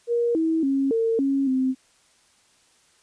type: tone with pitch steps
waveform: sine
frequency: 472.9 / 323.2 / 272.6 / 453.8 / 274.1 / 260.4 Hz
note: A#4 / E4 / C#4 / A#4 / C#4 / C4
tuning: +25 / -34 / -29 / -47 / -19 / -8 cents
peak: -19 dBFS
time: 0.07-1.75 s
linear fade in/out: 50 ms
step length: 280 ms
effects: white hiss -60 dBFS RMS until 3.02 s + resampled to 22050 Hz